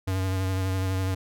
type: tone with vibrato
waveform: square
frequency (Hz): 94.4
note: F#2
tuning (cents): +35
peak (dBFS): -25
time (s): 0.07-1.15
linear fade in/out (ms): 10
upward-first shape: sine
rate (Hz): 12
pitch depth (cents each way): 24
effects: none